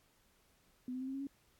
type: tone with pitch steps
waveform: sine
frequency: 251.2 / 256.3 / 261.6 / 266.9 / 272.4 / 277.9 Hz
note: B3 / C4 / C4 / C4 / C#4 / C#4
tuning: +30 / -36 / 0 / +35 / -30 / +4 cents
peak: -38 dBFS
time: 0.88-1.27 s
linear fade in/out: 2 ms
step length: 65 ms
effects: pink hiss -71 dBFS RMS until 1.59 s + AAC 64 kbps